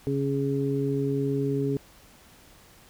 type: harmonic tone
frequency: 138.59 Hz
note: C#3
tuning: in tune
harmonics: 1 / 2 / 3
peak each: -28 / -28 / -28 dBFS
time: 0.07-1.77 s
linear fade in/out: 0 ms
effects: pink hiss -54 dBFS RMS until 2.89 s